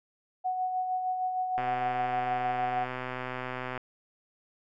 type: tone with tremolo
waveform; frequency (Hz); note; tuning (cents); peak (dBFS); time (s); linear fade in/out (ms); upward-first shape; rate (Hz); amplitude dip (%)
sine; 740; F#5; 0; -26; 0.44-2.86; 20; sine; 6.5; 40
type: click train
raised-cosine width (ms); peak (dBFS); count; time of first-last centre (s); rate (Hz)
0.5; -20; 280; 1.58-3.777; 127
effects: none